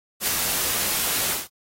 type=noise with ADSR envelope; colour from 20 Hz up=white; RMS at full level=-21 dBFS; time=0.2-1.48 s; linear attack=74 ms; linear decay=4 ms; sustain=-3 dB; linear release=170 ms; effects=AAC 48 kbps